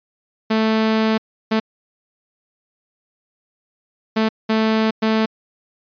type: tone bursts at uneven times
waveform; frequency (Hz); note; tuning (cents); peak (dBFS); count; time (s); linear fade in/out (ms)
sawtooth; 220; A3; 0; -11; 5; 0.5-1.18 / 1.51-1.6 / 4.16-4.29 / 4.49-4.91 / 5.02-5.26; 10
effects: resampled to 11025 Hz